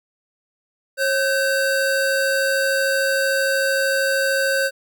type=tone pair together; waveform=square; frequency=543 / 1535.8 Hz; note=C#5 / G6; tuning=-36 / -36 cents; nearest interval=octave + tritone; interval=1800 cents; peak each=-21 dBFS; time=0.97-4.71 s; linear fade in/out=50 ms; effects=none